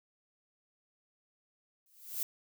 violet noise with exponential growth, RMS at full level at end -32 dBFS, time 1.86-2.23 s, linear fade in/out 1 ms, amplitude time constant 80 ms, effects none

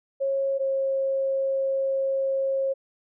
sine tone pair in turn, 545 / 539.7 Hz, C#5 / C#5, -29 / -46 cents, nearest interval unison, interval 17 cents, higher first, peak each -22 dBFS, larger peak neither, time 0.2-0.59 / 0.59-2.74 s, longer second, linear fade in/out 20 ms, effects none

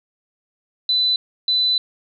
sine tone bursts at uneven times, 4000 Hz, B7, 21 cents sharp, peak -15 dBFS, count 2, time 0.89-1.16 / 1.48-1.78 s, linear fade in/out 2 ms, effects none

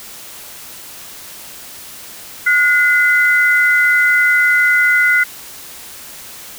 sine tone pair together, 1447 / 2038 Hz, F#6 / C7, -39 / -46 cents, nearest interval tritone, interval 593 cents, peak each -12 dBFS, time 2.46-5.24 s, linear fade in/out 10 ms, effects white hiss -34 dBFS RMS until 6.58 s

